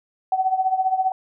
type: tone with tremolo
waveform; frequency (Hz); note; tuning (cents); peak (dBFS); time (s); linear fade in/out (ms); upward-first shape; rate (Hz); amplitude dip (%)
sine; 755; F#5; +35; -14; 0.32-1.12; 2; triangle; 15; 85
effects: none